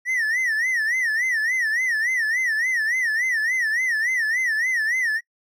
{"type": "tone with vibrato", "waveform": "triangle", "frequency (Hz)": 1889, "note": "A#6", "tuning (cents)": 22, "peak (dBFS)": -18, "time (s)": [0.05, 5.21], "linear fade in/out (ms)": 50, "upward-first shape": "sine", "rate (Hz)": 3.5, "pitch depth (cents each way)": 160, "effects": ["noise-tail reverb RT60 0.1 s tail -24 dB re dry"]}